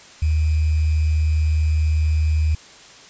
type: tone with sample-and-hold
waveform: sine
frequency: 77.78 Hz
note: D#2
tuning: in tune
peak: -15 dBFS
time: 0.22-2.55 s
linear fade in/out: 5 ms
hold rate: 2450 Hz
effects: white hiss -44 dBFS RMS until 3.09 s + resampled to 16000 Hz